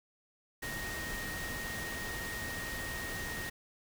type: tone in noise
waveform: sine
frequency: 1864.7 Hz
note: A#6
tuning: in tune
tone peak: -40 dBFS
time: 0.62-3.5 s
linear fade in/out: 10 ms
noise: pink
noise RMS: -41 dBFS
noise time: 0.62-3.5 s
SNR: -2 dB
effects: none